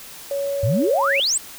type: tone with pitch glide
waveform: sine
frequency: 560 to 553.2 Hz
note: C#5 to C#5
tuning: +18 to -4 cents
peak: -21 dBFS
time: 0.31-1.2 s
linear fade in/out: 2 ms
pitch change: -22 cents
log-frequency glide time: 0.83-0.96 s
type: exponential sweep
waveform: sine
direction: up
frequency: 92.5 to 8700 Hz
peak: -17 dBFS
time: 0.63-1.38 s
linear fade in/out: 5 ms
effects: white hiss -39 dBFS RMS until 1.58 s